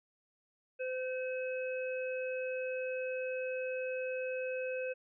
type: harmonic tone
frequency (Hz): 513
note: C5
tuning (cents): -34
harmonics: 1 / 3 / 5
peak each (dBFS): -35 / -46 / -43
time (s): 0.79-4.94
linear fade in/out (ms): 20
effects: none